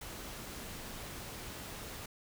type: noise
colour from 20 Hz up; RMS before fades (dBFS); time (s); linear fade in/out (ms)
pink; -45; 0.01-2.06; 5
effects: none